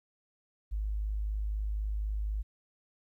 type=tone; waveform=sine; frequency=52 Hz; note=G#1; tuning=3 cents sharp; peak=-30 dBFS; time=0.71-2.43 s; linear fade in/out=20 ms; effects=12-bit